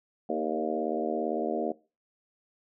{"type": "harmonic tone with a mistuned harmonic", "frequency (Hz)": 77.78, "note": "D#2", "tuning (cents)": 0, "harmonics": [3, 4, 5, 6, 7, 8, 9], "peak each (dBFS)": [-35, -35, -35, -35, -35, -35, -35], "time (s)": [0.29, 1.72], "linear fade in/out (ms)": 5, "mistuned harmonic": 5, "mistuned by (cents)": 22, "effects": ["noise-tail reverb RT60 0.3 s tail -20 dB re dry"]}